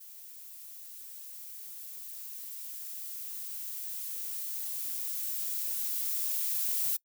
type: noise with level ramp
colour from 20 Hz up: violet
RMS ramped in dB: -49 to -30 dBFS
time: 0-6.97 s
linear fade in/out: 10 ms
effects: noise-tail reverb RT60 0.1 s tail -23 dB re dry